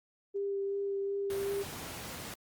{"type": "tone with vibrato", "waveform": "sine", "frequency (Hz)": 397.1, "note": "G4", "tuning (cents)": 22, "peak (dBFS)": -31, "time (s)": [0.34, 1.64], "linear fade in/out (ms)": 20, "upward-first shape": "sine", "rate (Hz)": 2.7, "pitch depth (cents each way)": 11}
{"type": "noise", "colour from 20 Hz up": "pink", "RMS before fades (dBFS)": -42, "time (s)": [1.3, 2.34], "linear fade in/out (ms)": 2}
{"effects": ["high-pass 80 Hz 12 dB/octave", "Opus 32 kbps"]}